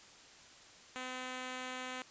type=tone; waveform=5% pulse; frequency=255.2 Hz; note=C4; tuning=43 cents flat; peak=-29 dBFS; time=0.96-2.02 s; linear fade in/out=0 ms; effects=white hiss -57 dBFS RMS until 2.1 s + resampled to 16000 Hz